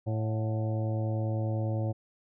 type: harmonic tone with a mistuned harmonic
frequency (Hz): 110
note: A2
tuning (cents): 0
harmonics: 1 / 2 / 3 / 4 / 5 / 6 / 7 / 8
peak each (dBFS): -28 / -40 / -38 / -48 / -38 / -48 / -44 / -53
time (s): 0.06-1.93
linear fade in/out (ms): 20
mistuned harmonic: 7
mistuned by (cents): -74
effects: none